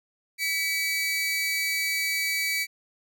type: tone pair together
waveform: sawtooth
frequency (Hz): 1971.6 / 2280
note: B6 / C#7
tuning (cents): -3 / +48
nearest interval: minor third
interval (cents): 251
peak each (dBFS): -30 / -22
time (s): 0.38-2.67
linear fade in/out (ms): 50
effects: none